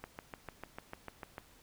click train, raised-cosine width 0.5 ms, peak -27 dBFS, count 10, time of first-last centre 0.04-1.381 s, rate 6.71 Hz, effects pink hiss -62 dBFS RMS until 1.62 s

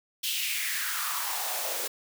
white noise with high-pass filter sweep, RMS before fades -31 dBFS, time 0.23-1.88 s, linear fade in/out 10 ms, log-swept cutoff 3300 to 450 Hz, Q 3.9, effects none

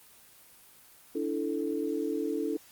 sine chord, D suspended second, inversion none, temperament equal with one note detuned, 289.8 / 329.6 / 440 Hz, D4 / E4 / A4, -23 / 0 / 0 cents, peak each -33 dBFS, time 1.15-2.57 s, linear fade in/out 5 ms, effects white hiss -56 dBFS RMS until 2.71 s + Opus 24 kbps

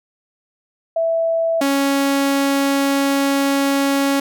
sine / sawtooth tone pair in turn, 659.3 / 277.2 Hz, E5 / C#4, 0 / 0 cents, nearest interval octave + minor third, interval 1500 cents, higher first, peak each -15 / -11 dBFS, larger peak second, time 0.96-1.61 / 1.61-4.2 s, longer second, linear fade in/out 5 ms, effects none

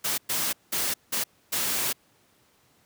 white noise bursts at uneven times, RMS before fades -27 dBFS, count 5, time 0.04-0.18 / 0.29-0.53 / 0.72-0.94 / 1.12-1.24 / 1.52-1.93 s, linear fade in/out 10 ms, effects pink hiss -63 dBFS RMS until 2.85 s + high-pass 100 Hz 12 dB/octave

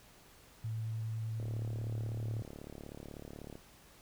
sine tone with vibrato, 111.4 Hz, A2, 22 cents sharp, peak -35 dBFS, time 0.64-2.42 s, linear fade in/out 5 ms, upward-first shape sine, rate 9.7 Hz, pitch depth 10 cents each way
click train, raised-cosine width 2 ms, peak -33 dBFS, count 79, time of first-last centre 1.4-3.555 s, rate 36.2 Hz
effects pink hiss -60 dBFS RMS until 4.01 s

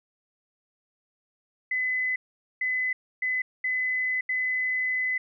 sine tone bursts at uneven times, 2017 Hz, B6, 36 cents sharp, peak -24 dBFS, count 5, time 1.71-2.16 / 2.61-2.93 / 3.22-3.42 / 3.64-4.21 / 4.29-5.18 s, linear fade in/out 5 ms, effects none

